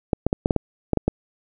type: clicks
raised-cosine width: 2 ms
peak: -5 dBFS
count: 9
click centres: 0.132 / 0.266 / 0.329 / 0.459 / 0.508 / 0.563 / 0.933 / 0.973 / 1.08 s
effects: none